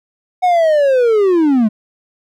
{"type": "linear sweep", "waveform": "triangle", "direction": "down", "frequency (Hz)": [742, 204.7], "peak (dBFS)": -7, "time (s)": [0.42, 1.69], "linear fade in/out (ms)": 20, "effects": []}